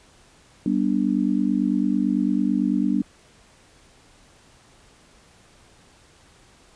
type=chord; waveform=sine; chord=G major; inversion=none; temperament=just; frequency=196 / 245 / 294 Hz; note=G3 / B3 / D4; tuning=0 / -14 / +2 cents; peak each=-23 dBFS; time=0.66-3.02 s; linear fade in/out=2 ms; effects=pink hiss -54 dBFS RMS until 6.75 s + resampled to 22050 Hz